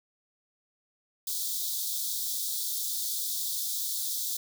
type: high-pass noise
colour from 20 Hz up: white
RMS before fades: -32 dBFS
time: 1.27-4.37 s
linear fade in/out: 5 ms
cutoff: 3400 Hz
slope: 96 dB/octave
effects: none